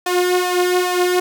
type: tone with flanger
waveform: sawtooth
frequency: 360 Hz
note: F#4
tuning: 47 cents flat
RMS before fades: -17 dBFS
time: 0.06-1.2 s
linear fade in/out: 5 ms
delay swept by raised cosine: 1.6 to 3.4 ms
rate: 2.4 Hz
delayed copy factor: +0.65
effects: 8-bit